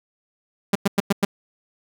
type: tone bursts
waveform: sawtooth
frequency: 199.5 Hz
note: G3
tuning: 31 cents sharp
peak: -11 dBFS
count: 5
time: 0.73-1.25 s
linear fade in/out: 5 ms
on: 24 ms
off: 100 ms
effects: none